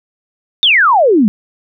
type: exponential sweep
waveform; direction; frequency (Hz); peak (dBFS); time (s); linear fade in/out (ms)
sine; down; 3729 to 193.6; -6; 0.63-1.28; 0
effects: none